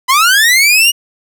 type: linear sweep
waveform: sawtooth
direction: up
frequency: 987.8 to 2900 Hz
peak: -3 dBFS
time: 0.08-0.92 s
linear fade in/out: 20 ms
effects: none